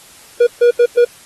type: tone bursts at uneven times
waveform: triangle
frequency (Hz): 480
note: B4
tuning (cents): -49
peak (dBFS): -4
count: 4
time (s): 0.4-0.47 / 0.61-0.71 / 0.79-0.86 / 0.97-1.05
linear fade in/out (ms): 10
effects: white hiss -42 dBFS RMS until 1.25 s + AAC 32 kbps